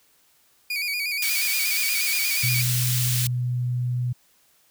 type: tone with vibrato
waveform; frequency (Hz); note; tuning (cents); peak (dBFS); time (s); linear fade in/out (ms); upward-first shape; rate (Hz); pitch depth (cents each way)
30% pulse; 2349; D7; 0; -22; 0.7-2.62; 5; square; 8.4; 62
type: high-pass noise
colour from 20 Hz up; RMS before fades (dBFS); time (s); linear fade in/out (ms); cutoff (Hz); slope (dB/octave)
white; -26; 1.22-3.27; 2; 2300; 12
type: tone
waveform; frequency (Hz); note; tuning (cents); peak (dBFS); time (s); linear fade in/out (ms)
sine; 123.47; B2; 0; -22; 2.43-4.13; 10
effects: white hiss -61 dBFS RMS until 4.7 s